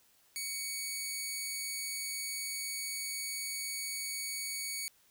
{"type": "tone", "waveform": "10% pulse", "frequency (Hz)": 2239, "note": "C#7", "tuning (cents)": 17, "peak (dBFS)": -27, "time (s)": [0.36, 4.88], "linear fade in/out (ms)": 0, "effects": ["white hiss -67 dBFS RMS until 5.1 s"]}